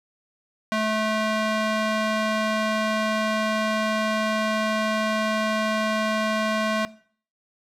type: tone with band-pass filter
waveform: square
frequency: 216.9 Hz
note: A3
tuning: 25 cents flat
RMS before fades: -24 dBFS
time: 0.72-6.85 s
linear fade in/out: 0 ms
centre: 1500 Hz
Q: 0.52
effects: noise-tail reverb RT60 0.5 s tail -19 dB re dry